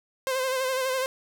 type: tone with vibrato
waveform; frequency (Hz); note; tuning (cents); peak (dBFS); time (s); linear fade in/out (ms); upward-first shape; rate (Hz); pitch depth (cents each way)
sawtooth; 521; C5; -7; -21; 0.27-1.06; 0; sine; 12; 42
effects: none